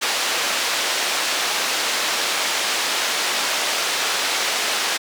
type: band-pass noise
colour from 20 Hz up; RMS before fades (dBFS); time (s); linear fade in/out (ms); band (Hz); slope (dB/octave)
white; -22; 0.01-4.98; 20; 410 to 5000; 12
effects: none